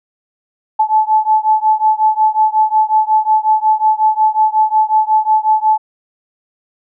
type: beating tone pair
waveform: sine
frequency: 864 / 869.5 Hz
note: A5 / A5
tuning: -32 / -21 cents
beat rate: 5.5 Hz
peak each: -12 / -13 dBFS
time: 0.79-5.78 s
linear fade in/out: 10 ms
effects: none